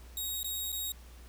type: tone with dropouts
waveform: 10% pulse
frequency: 3778 Hz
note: A#7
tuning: 22 cents sharp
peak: -26 dBFS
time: 0.17-0.92 s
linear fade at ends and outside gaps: 2 ms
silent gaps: 0.431-0.444 / 0.72-0.726 s
effects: added 60 Hz sine -49 dBFS peak until 1.28 s + pink hiss -58 dBFS RMS until 1.28 s